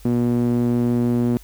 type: tone with band-pass filter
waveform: sawtooth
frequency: 120.4 Hz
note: B2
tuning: 44 cents flat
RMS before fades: -19 dBFS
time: 0.05-1.37 s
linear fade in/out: 0 ms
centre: 260 Hz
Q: 2.1
effects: added 50 Hz sine -42 dBFS peak until 1.43 s + white hiss -50 dBFS RMS until 1.43 s